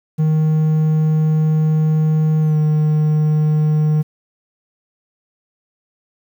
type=tone with pitch glide; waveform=triangle; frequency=155.9 to 153.13 Hz; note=D#3 to D#3; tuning=+4 to -27 cents; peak=-10 dBFS; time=0.18-4.03 s; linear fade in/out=20 ms; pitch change=-31 cents; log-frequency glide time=2.41-2.57 s; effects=8-bit